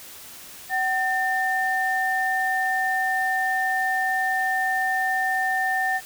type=tone pair together; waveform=sine; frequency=756.8 / 1800 Hz; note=F#5 / A6; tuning=+39 / +39 cents; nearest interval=octave + minor third; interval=1500 cents; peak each=-24 / -23 dBFS; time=0.69-6.01 s; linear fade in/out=50 ms; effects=white hiss -42 dBFS RMS until 6.05 s